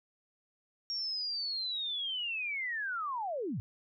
sine linear sweep, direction down, 5588 to 87.31 Hz, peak -33 dBFS, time 0.9-3.6 s, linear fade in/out 0 ms, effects none

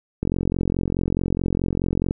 click train, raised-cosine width 3 ms, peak -9 dBFS, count 85, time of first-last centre 0.23-2.109 s, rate 44.7 Hz, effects none

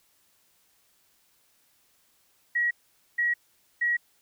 sine tone bursts, 1911 Hz, A#6, 43 cents sharp, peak -22 dBFS, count 3, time 2.55-3.97 s, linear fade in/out 10 ms, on 160 ms, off 470 ms, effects white hiss -66 dBFS RMS until 4.21 s

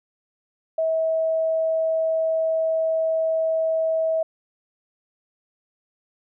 sine tone, 645 Hz, E5, 38 cents flat, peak -19 dBFS, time 0.78-4.23 s, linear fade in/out 5 ms, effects none

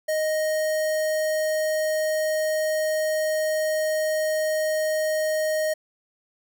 square tone with notch filter, 622.3 Hz, D#5, in tune, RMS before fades -24 dBFS, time 0.08-5.74 s, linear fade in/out 10 ms, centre 3400 Hz, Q 1.8, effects none

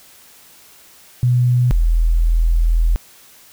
sine tone pair in turn, 123.47 / 41.3 Hz, B2 / E1, 0 / +4 cents, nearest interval octave + perfect fifth, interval 1896 cents, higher first, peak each -11 dBFS, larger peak neither, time 1.23-1.71 / 1.71-2.96 s, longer second, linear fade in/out 0 ms, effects white hiss -46 dBFS RMS until 3.52 s

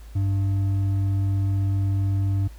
triangle tone with hard clipping, 98 Hz, G2, in tune, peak -21 dBFS, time 0.15-2.48 s, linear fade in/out 10 ms, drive 8 dB, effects added 54 Hz sine -39 dBFS peak until 2.58 s + pink hiss -54 dBFS RMS until 2.58 s

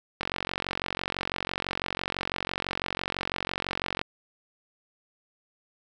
click train, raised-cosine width 0.3 ms, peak -12 dBFS, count 176, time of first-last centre 0.21-4.014 s, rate 46 Hz, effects none

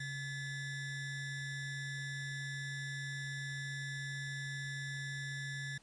square ring-modulated tone, 929 Hz, A#5, 6 cents flat, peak -37 dBFS, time 0-5.78 s, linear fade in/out 5 ms, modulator 791 Hz, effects pink hiss -65 dBFS RMS until 5.82 s + resampled to 22050 Hz

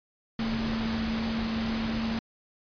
sine tone in noise, 224.7 Hz, A3, 37 cents sharp, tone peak -28 dBFS, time 0.39-2.19 s, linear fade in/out 2 ms, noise pink, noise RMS -34 dBFS, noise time 0.39-2.19 s, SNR +3 dB, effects resampled to 11025 Hz

